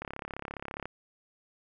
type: click train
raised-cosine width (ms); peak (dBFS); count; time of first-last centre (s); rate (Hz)
0.5; -22; 30; 0.02-0.856; 34.7
effects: none